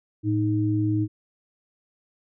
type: tone pair together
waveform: sine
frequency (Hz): 110.1 / 311.9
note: A2 / D#4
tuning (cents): +2 / +4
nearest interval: octave + tritone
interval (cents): 1802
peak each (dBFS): -23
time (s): 0.23-1.08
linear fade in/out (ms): 50
effects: none